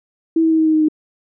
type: tone with pitch steps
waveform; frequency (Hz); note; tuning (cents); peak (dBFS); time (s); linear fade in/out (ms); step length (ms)
sine; 326 / 323 / 320 / 317.1 / 314.2 / 311.3 / 308.4; E4 / E4 / D#4 / D#4 / D#4 / D#4 / D#4; -19 / -35 / +49 / +33 / +17 / +1 / -15; -11; 0.36-0.885; 5; 75
effects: none